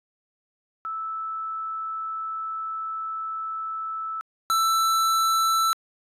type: tone pair in turn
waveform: sine / square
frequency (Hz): 1313 / 1327.5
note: E6 / E6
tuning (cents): -7 / +12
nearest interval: unison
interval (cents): 19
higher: second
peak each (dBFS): -28 / -20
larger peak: second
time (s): 0.85-4.21 / 4.5-5.73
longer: first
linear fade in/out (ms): 0
effects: resampled to 32000 Hz